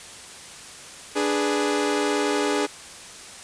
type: chord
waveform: sawtooth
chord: G# diminished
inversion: second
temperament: equal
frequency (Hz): 293.7 / 415.3 / 493.9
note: D4 / G#4 / B4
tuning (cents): 0 / 0 / 0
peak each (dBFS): -21 / -20 / -26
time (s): 1.15-2.67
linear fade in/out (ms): 20
effects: white hiss -41 dBFS RMS until 3.43 s + resampled to 22050 Hz